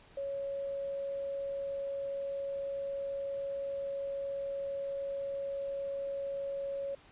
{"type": "tone with quantisation", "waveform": "sine", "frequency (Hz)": 554.4, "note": "C#5", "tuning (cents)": 0, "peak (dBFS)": -34, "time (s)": [0.17, 6.95], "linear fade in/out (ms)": 5, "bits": 10, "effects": ["pink hiss -59 dBFS RMS until 7.11 s", "resampled to 8000 Hz"]}